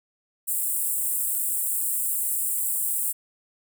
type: high-pass noise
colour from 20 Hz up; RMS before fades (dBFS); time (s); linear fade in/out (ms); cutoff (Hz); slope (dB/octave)
pink; -26; 0.47-3.13; 20; 7800; 96
effects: none